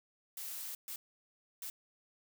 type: noise bursts at uneven times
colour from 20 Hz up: blue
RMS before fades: -43 dBFS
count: 3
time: 0.37-0.75 / 0.88-0.96 / 1.62-1.7 s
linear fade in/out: 2 ms
effects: none